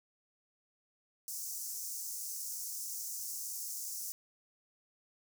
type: high-pass noise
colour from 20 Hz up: pink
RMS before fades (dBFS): -41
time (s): 1.28-4.12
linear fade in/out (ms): 0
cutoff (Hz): 5500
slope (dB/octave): 48
effects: none